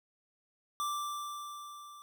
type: tone with level ramp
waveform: square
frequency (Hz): 1174.7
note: D6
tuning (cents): 0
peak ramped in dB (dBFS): -32 to -50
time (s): 0.8-2.02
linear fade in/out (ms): 0
effects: none